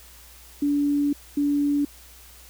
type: tone pair in turn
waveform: sine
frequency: 288 / 288 Hz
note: D4 / D4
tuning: -34 / -34 cents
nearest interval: unison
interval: 0 cents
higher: neither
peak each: -19 dBFS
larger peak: neither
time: 0.62-1.13 / 1.37-1.85 s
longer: first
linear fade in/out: 5 ms
effects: added 60 Hz sine -50 dBFS peak until 2.49 s + white hiss -49 dBFS RMS until 2.49 s